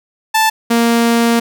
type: tone pair in turn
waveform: sawtooth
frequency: 880 / 233.1 Hz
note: A5 / A#3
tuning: 0 / 0 cents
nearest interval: octave + major seventh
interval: 2300 cents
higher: first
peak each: -6 dBFS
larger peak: neither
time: 0.34-0.5 / 0.7-1.4 s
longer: second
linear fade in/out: 10 ms
effects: none